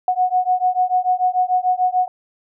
sine beating tone pair, 730 / 736.8 Hz, F#5 / F#5, -24 / -7 cents, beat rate 6.8 Hz, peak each -18 dBFS, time 0.08-2.08 s, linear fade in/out 2 ms, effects none

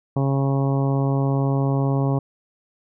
harmonic tone, 137.1 Hz, C#3, 19 cents flat, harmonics 1 / 2 / 3 / 4 / 5 / 6 / 7 / 8, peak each -19 / -25 / -29 / -31 / -33 / -35 / -36 / -37 dBFS, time 0.16-2.19 s, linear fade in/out 5 ms, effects none

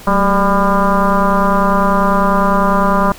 sine tone with frequency modulation, 594 Hz, D5, 20 cents sharp, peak -9 dBFS, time 0.07-3.12 s, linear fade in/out 2 ms, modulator 203 Hz, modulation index 3.4, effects pink hiss -36 dBFS RMS until 3.18 s

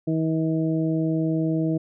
harmonic tone, 160 Hz, D#3, 49 cents sharp, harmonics 1 / 2 / 3 / 4, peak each -24 / -23 / -33 / -33 dBFS, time 0.07-1.78 s, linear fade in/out 10 ms, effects none

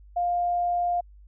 sine tone, 703 Hz, F5, 11 cents sharp, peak -22 dBFS, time 0.16-1.01 s, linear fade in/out 10 ms, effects added 50 Hz sine -47 dBFS peak until 1.27 s

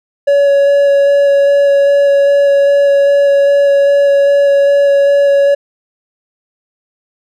triangle tone with vibrato, 563 Hz, C#5, 27 cents sharp, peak -4 dBFS, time 0.27-5.55 s, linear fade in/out 10 ms, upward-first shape square, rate 2.5 Hz, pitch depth 8 cents each way, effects none

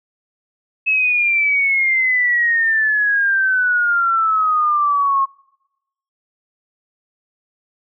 sine exponential sweep, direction down, 2594 to 1078 Hz, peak -13 dBFS, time 0.86-5.26 s, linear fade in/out 20 ms, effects noise-tail reverb RT60 0.9 s tail -26 dB re dry

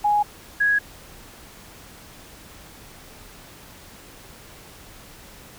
sine tone pair in turn, 830.6 / 1661.2 Hz, G#5 / G#6, 0 / 0 cents, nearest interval octave, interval 1200 cents, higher second, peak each -16 dBFS, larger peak neither, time 0.04-0.23 / 0.6-0.79 s, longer neither, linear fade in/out 10 ms, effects pink hiss -45 dBFS RMS until 5.58 s

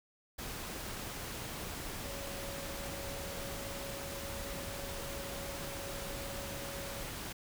sine tone in noise, 556 Hz, C#5, 5 cents sharp, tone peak -46 dBFS, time 2.02-7.03 s, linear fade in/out 10 ms, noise pink, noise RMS -42 dBFS, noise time 0.38-7.33 s, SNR -7 dB, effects none

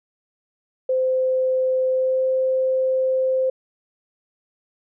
sine tone with pitch glide, 517 to 520.9 Hz, C5 to C5, -21 to -8 cents, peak -17 dBFS, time 0.89-3.5 s, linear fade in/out 5 ms, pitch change +13 cents, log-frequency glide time 1.9-2.25 s, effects none

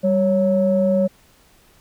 sine tone pair together, 195.52 / 554.4 Hz, G3 / C#5, -4 / 0 cents, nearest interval octave + tritone, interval 1804 cents, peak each -17 / -16 dBFS, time 0.03-1.08 s, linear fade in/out 20 ms, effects tanh soft clip ceiling -7 dBFS + pink hiss -54 dBFS RMS until 1.8 s

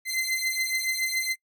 sawtooth beating tone pair, 2062 / 2069.1 Hz, C7 / C7, -26 / -20 cents, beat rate 7.1 Hz, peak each -25 dBFS, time 0.05-1.36 s, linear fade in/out 50 ms, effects noise-tail reverb RT60 0.1 s tail -25 dB re dry

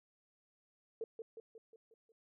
sine tone with echo, 450.3 Hz, A4, 40 cents sharp, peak -37 dBFS, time 1.01-1.04 s, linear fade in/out 2 ms, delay 180 ms, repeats 6, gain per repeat -5 dB, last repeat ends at 2.12 s, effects none

